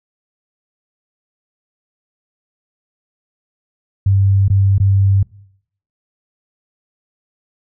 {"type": "tone with dropouts", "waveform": "sine", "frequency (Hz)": 98, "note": "G2", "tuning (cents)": 0, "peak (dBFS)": -9, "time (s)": [4.06, 5.23], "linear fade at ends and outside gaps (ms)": 5, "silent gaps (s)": [[4.482, 4.5], [4.782, 4.8]], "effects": ["noise-tail reverb RT60 0.7 s tail -22 dB re dry"]}